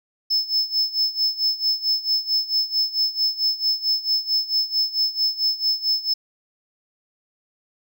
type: tone with tremolo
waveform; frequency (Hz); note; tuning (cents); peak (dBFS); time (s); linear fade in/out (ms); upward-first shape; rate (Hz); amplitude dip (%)
triangle; 5240; E8; -11; -15; 0.3-6.14; 10; sine; 4.5; 85
effects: none